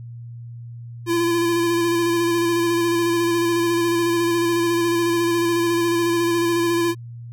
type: tone with vibrato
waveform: square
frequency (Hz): 340.4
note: F4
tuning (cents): -44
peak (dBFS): -18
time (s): 1.06-6.95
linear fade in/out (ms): 50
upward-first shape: square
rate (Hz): 14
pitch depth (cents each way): 20
effects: added 118 Hz sine -33 dBFS peak until 7.32 s